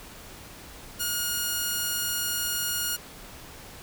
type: tone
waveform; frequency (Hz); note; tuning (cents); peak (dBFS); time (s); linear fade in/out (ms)
5% pulse; 1434; F6; +45; -15; 0.99-2.97; 20
effects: pink hiss -45 dBFS RMS until 3.82 s